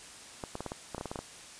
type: clicks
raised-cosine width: 1 ms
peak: -22 dBFS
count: 12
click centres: 0.438 / 0.554 / 0.606 / 0.663 / 0.719 / 0.947 / 0.981 / 1.011 / 1.057 / 1.115 / 1.158 / 1.19 s
effects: white hiss -49 dBFS RMS until 1.59 s + resampled to 22050 Hz